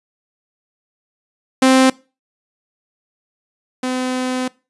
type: tone pair in turn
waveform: sawtooth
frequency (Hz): 261.6 / 255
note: C4 / C4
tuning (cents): 0 / -44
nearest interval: unison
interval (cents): 44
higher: first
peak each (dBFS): -5 / -15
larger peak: first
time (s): 1.62-1.9 / 3.83-4.48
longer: second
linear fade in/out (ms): 5
effects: noise-tail reverb RT60 0.3 s tail -22 dB re dry + resampled to 24000 Hz